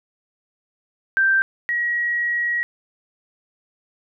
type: tone pair in turn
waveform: sine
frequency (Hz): 1568 / 1906.3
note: G6 / A#6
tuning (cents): 0 / +38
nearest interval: minor third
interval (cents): 338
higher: second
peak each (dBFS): -14 / -19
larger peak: first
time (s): 1.17-1.42 / 1.69-2.63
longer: second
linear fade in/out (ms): 0
effects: none